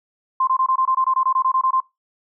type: tone bursts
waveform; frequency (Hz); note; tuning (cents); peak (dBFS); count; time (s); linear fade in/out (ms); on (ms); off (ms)
sine; 1046.5; C6; 0; -15; 15; 0.4-1.803; 5; 73; 22
effects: noise-tail reverb RT60 0.2 s tail -21 dB re dry